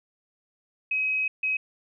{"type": "tone bursts at uneven times", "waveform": "sine", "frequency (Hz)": 2540, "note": "D#7", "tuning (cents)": 35, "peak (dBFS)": -23, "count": 2, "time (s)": [[0.91, 1.28], [1.43, 1.57]], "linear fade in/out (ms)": 5, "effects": []}